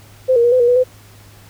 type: tone with pitch steps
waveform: sine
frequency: 516 / 470 / 479.3 / 508 / 477.8 / 491.5 / 508 Hz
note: C5 / A#4 / A#4 / B4 / A#4 / B4 / B4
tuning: -24 / +14 / +48 / +49 / +43 / -8 / +49 cents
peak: -9 dBFS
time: 0.28-0.84 s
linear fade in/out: 20 ms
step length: 80 ms
effects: added 103 Hz sine -43 dBFS peak until 1.49 s + pink hiss -46 dBFS RMS until 1.49 s